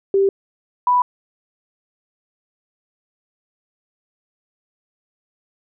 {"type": "tone pair in turn", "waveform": "sine", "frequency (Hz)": [392, 987.8], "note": ["G4", "B5"], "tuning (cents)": [0, 0], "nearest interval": "octave + major third", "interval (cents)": 1600, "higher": "second", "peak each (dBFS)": -12, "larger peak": "neither", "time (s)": [[0.14, 0.29], [0.87, 1.02]], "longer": "neither", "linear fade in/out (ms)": 2, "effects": []}